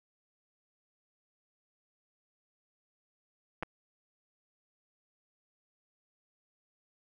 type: clicks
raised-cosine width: 0.5 ms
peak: -21 dBFS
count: 2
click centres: 3.626 / 3.632 s
effects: none